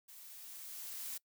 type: noise with level ramp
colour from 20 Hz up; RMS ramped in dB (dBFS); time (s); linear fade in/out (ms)
blue; -55 to -42; 0.08-1.18; 10
effects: noise-tail reverb RT60 0.1 s tail -23 dB re dry